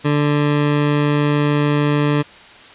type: tone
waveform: 20% pulse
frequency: 146.83 Hz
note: D3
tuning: in tune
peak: -9 dBFS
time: 0.04-2.23 s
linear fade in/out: 20 ms
effects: white hiss -41 dBFS RMS until 2.74 s + resampled to 8000 Hz